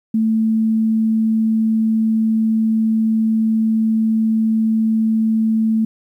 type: tone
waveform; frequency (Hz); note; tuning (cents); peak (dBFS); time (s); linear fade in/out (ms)
sine; 221.4; A3; +11; -13; 0.14-5.85; 5
effects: 9-bit